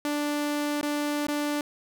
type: tone with dropouts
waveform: sawtooth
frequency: 293.7 Hz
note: D4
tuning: in tune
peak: -22 dBFS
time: 0.05-1.61 s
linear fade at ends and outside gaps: 1 ms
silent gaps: 0.812-0.829 / 1.268-1.284 s
effects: none